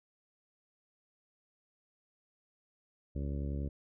harmonic tone, 70.5 Hz, C#2, 30 cents sharp, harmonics 1 / 2 / 3 / 4 / 5 / 6 / 7 / 8, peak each -35 / -40 / -44 / -45 / -50 / -52 / -54 / -53 dBFS, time 3.15-3.69 s, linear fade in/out 10 ms, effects none

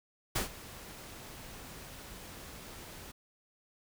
pink noise with ADSR envelope, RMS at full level -30 dBFS, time 0.35-3.12 s, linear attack 11 ms, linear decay 120 ms, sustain -18 dB, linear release 12 ms, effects none

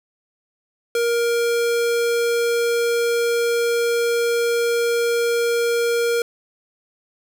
square tone, 470 Hz, A#4, 14 cents sharp, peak -18 dBFS, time 0.95-6.22 s, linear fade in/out 2 ms, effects none

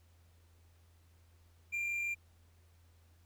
triangle tone with amplitude modulation, 2384 Hz, D7, 25 cents sharp, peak -31 dBFS, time 1.72-2.15 s, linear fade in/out 20 ms, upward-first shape sine, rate 46.4 Hz, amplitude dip 25%, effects added 84 Hz sine -62 dBFS peak until 3.25 s + pink hiss -72 dBFS RMS until 3.25 s

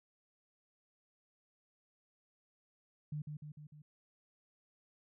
sine tone with echo, 150 Hz, D3, 37 cents sharp, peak -37 dBFS, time 3.12-3.22 s, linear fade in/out 5 ms, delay 150 ms, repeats 4, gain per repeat -4 dB, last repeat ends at 3.82 s, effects none

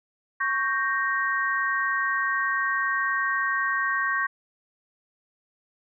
sine chord, G diminished, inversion second, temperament equal, 1108.7 / 1568 / 1864.7 Hz, Db6 / G6 / Bb6, 0 / 0 / 0 cents, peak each -27 dBFS, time 0.4-4.27 s, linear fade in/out 10 ms, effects none

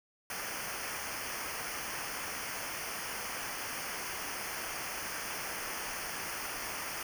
pink noise with comb filter, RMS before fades -39 dBFS, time 0.3-7.03 s, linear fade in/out 2 ms, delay 0.26 ms, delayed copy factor -0.85, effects none

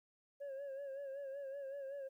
sine tone with vibrato, 551 Hz, C#5, 11 cents flat, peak -40 dBFS, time 0.4-2.09 s, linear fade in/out 20 ms, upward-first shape sine, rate 5.3 Hz, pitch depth 59 cents each way, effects tanh soft clip ceiling -42 dBFS + 13-bit

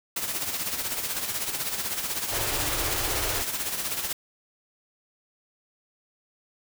white noise with tremolo, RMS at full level -28 dBFS, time 0.16-4.13 s, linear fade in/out 5 ms, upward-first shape sine, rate 16 Hz, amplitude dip 55%
pink band-stop noise, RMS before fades -30 dBFS, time 2.31-3.43 s, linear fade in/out 20 ms, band 130 to 280 Hz, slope 96 dB/octave
effects none

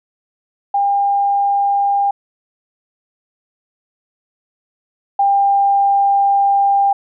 sine tone pair in turn, 802 / 796.9 Hz, G5 / G5, +39 / +28 cents, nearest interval unison, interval 11 cents, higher first, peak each -12 / -10 dBFS, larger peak second, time 0.74-2.11 / 5.19-6.93 s, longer second, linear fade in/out 5 ms, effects none

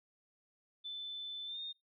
sine tone with pitch glide, 3520 to 3669 Hz, A7 to A#7, 0 to -28 cents, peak -40 dBFS, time 0.84-1.73 s, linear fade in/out 20 ms, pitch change +72 cents, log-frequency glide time 1.46-1.6 s, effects noise-tail reverb RT60 0.2 s tail -21 dB re dry

